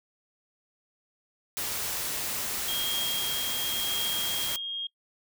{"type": "noise", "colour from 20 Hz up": "white", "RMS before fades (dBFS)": -32, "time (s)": [1.57, 4.56], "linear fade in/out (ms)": 0}
{"type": "tone with tremolo", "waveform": "sine", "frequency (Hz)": 3244, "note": "G#7", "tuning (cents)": -41, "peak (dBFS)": -28, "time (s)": [2.68, 4.87], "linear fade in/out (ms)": 5, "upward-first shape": "triangle", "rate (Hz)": 0.91, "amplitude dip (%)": 35}
{"effects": ["noise-tail reverb RT60 0.1 s tail -23 dB re dry"]}